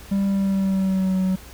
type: tone with pitch glide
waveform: triangle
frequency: 197.2 to 187.32 Hz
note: G3 to F#3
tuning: +11 to +22 cents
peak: -16 dBFS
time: 0.11-1.36 s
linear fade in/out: 10 ms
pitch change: -89 cents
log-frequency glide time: 0.26-1.18 s
effects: added 60 Hz sine -43 dBFS peak until 1.53 s + pink hiss -44 dBFS RMS until 1.53 s